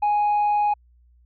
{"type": "tone with tanh clipping", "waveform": "sine", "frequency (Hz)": 830.6, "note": "G#5", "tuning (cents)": 0, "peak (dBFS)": -18, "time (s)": [0.02, 0.74], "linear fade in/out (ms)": 10, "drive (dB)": 1, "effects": ["added 60 Hz sine -53 dBFS peak until 1.25 s"]}